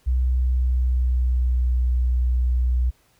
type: tone with pitch glide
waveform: sine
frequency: 63 to 61.77 Hz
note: B1 to B1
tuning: +35 to +1 cents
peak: -17 dBFS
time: 0.06-2.91 s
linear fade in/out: 20 ms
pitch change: -34 cents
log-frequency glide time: 0.44-1.76 s
effects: pink hiss -61 dBFS RMS until 3.19 s